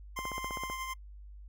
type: tone with tremolo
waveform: 25% pulse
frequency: 1046.5 Hz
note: C6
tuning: in tune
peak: -31 dBFS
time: 0.16-0.94 s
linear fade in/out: 10 ms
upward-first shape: triangle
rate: 11 Hz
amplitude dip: 45%
type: click train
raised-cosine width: 1 ms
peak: -25 dBFS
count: 9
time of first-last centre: 0.19-0.7 s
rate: 15.7 Hz
effects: noise-tail reverb RT60 0.1 s tail -25 dB re dry + added 50 Hz sine -46 dBFS peak until 1.48 s